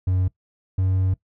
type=tone pair in turn; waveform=triangle; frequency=92.5 / 94.01 Hz; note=F#2 / F#2; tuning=0 / +28 cents; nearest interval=unison; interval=28 cents; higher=second; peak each=-16 dBFS; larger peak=neither; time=0.07-0.28 / 0.78-1.14 s; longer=second; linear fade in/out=5 ms; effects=noise-tail reverb RT60 0.1 s tail -19 dB re dry